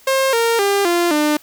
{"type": "tone with pitch steps", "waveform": "sawtooth", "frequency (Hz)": [534, 462.2, 400, 346.3, 299.7], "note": ["C5", "A#4", "G4", "F4", "D4"], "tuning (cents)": [35, -15, 35, -15, 35], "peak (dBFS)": -10, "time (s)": [0.07, 1.37], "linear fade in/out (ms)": 5, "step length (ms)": 260, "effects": ["white hiss -48 dBFS RMS until 1.42 s"]}